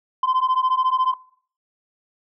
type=beating tone pair; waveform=sine; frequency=1023 / 1037 Hz; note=C6 / C6; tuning=-39 / -16 cents; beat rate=14 Hz; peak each=-18 dBFS; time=0.23-1.14 s; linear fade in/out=5 ms; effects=noise-tail reverb RT60 0.5 s tail -20 dB re dry + tanh soft clip ceiling -14 dBFS